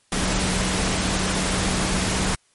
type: tone in noise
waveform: sine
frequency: 187.1 Hz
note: F#3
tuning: 20 cents sharp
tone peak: -27 dBFS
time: 0.12-2.35 s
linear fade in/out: 2 ms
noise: pink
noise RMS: -23 dBFS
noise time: 0.12-2.35 s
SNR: -7 dB
effects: white hiss -62 dBFS RMS until 2.54 s + MP3 48 kbps